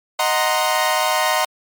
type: chord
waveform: sawtooth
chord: C half-diminished seventh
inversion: first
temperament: equal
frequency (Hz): 622.3 / 740 / 932.3 / 1046.5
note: Eb5 / Gb5 / Bb5 / C6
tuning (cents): 0 / 0 / 0 / 0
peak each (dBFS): -18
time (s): 0.19-1.45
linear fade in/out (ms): 5
effects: MP3 96 kbps